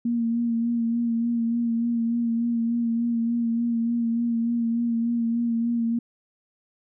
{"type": "tone with vibrato", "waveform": "sine", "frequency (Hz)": 233.1, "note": "A#3", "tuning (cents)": 0, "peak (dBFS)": -21, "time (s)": [0.05, 5.99], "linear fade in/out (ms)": 5, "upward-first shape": "sine", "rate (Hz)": 3.4, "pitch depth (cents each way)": 28, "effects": []}